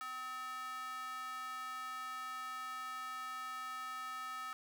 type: tone with high-pass filter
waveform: square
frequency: 256.3 Hz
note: C4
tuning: 36 cents flat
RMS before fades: -44 dBFS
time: 0.01-4.53 s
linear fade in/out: 0 ms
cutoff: 1300 Hz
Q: 4.1
effects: none